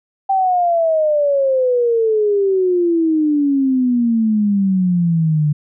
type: exponential sweep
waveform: sine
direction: down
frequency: 784 to 146.6 Hz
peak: -12 dBFS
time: 0.29-5.53 s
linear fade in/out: 10 ms
effects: none